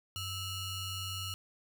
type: ring-modulated tone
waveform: sawtooth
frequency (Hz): 1405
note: F6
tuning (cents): +10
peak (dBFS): -30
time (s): 0.16-1.34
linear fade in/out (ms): 0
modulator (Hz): 1500
effects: 11-bit